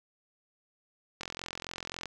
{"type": "click train", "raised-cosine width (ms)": 0.2, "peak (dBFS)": -20, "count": 38, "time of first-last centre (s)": [1.21, 2.057], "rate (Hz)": 43.7, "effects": []}